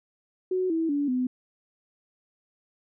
sine tone with pitch steps, 370 / 325.8 / 287 / 252.7 Hz, F#4 / E4 / D4 / B3, 0 / -20 / -40 / +40 cents, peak -23 dBFS, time 0.51-1.27 s, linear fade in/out 5 ms, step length 190 ms, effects none

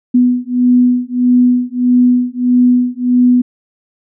sine beating tone pair, 246.7 / 248.3 Hz, B3 / B3, -2 / +9 cents, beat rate 1.6 Hz, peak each -11 dBFS, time 0.14-3.42 s, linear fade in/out 10 ms, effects none

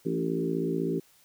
harmonic tone with a mistuned harmonic, 56 Hz, A1, 31 cents sharp, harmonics 3 / 4 / 5 / 6 / 7 / 8, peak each -32 / -37 / -32 / -35 / -31 / -37 dBFS, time 0.05-1 s, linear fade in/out 10 ms, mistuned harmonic 7, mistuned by -18 cents, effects white hiss -61 dBFS RMS until 1.24 s

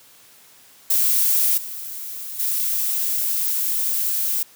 violet noise with level steps, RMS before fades -18 / -32 / -22 dBFS, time 0.9-4.43 s, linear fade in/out 5 ms, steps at 1.57 / 2.39 s, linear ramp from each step 10 ms, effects white hiss -50 dBFS RMS until 4.55 s + high-pass 80 Hz 12 dB/octave

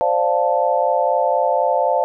sine chord, D minor seventh, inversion third, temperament equal, 523.3 / 587.3 / 698.5 / 880 Hz, C5 / D5 / F5 / A5, 0 / 0 / 0 / 0 cents, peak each -20 dBFS, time 0.01-2.04 s, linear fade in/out 0 ms, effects none

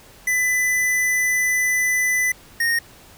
square tone pair in turn, 2000 / 1855.2 Hz, B6 / A#6, +21 / -9 cents, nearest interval minor second, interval 130 cents, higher first, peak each -18 dBFS, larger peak neither, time 0.27-2.32 / 2.6-2.79 s, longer first, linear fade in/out 5 ms, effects pink hiss -47 dBFS RMS until 3.17 s

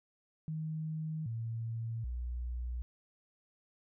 sine tone with pitch steps, 157.2 / 114.2 / 60.7 Hz, D#3 / A#2 / B1, +18 / -35 / -29 cents, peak -35 dBFS, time 0.48-2.82 s, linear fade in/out 0 ms, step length 780 ms, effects none

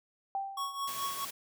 sine tone with exponential decay, 784 Hz, G5, in tune, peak -29 dBFS, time 0.35-0.95 s, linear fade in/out 1 ms, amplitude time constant 130 ms
square tone with tremolo, 1108.7 Hz, C#6, in tune, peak -32 dBFS, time 0.57-1.25 s, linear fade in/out 5 ms, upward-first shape triangle, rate 4.7 Hz, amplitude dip 75%
white high-pass noise, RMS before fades -41 dBFS, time 0.87-1.31 s, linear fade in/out 10 ms, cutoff 100 Hz, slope 48 dB/octave
effects none

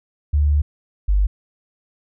sine tone pair in turn, 73.42 / 49.34 Hz, D2 / G1, 0 / +12 cents, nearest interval perfect fifth, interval 688 cents, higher first, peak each -13 dBFS, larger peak neither, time 0.33-0.62 / 1.08-1.27 s, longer first, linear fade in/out 10 ms, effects none

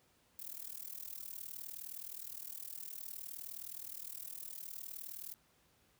violet noise with amplitude modulation, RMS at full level -43 dBFS, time 0.39-5.34 s, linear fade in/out 0 ms, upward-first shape sine, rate 39.4 Hz, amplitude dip 90%, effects pink hiss -71 dBFS RMS until 5.99 s + high-pass 60 Hz 12 dB/octave

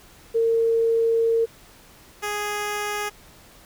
sine / 10% pulse tone pair in turn, 456.8 / 415.1 Hz, A#4 / G#4, -35 / -1 cents, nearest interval major second, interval 166 cents, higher first, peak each -17 dBFS, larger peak neither, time 0.34-1.46 / 2.22-3.1 s, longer first, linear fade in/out 20 ms, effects pink hiss -50 dBFS RMS until 3.65 s

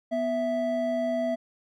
triangle tone pair together, 246.6 / 659.3 Hz, B3 / E5, -2 / 0 cents, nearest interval octave + perfect fourth, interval 1702 cents, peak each -28 / -24 dBFS, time 0.11-1.36 s, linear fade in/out 20 ms, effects none

